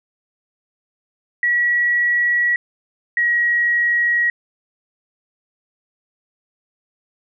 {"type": "tone pair in turn", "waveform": "sine", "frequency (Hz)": [1927, 1903.8], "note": ["B6", "A#6"], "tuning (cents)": [-43, 36], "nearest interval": "unison", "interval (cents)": 21, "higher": "first", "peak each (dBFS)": -14, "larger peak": "neither", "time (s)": [[1.43, 2.56], [3.17, 4.3]], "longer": "neither", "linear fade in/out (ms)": 2, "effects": []}